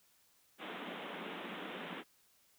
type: band-pass noise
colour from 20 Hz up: pink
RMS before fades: -45 dBFS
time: 0.58-2.04 s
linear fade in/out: 50 ms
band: 170 to 3600 Hz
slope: 96 dB/octave
effects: white hiss -70 dBFS RMS until 2.58 s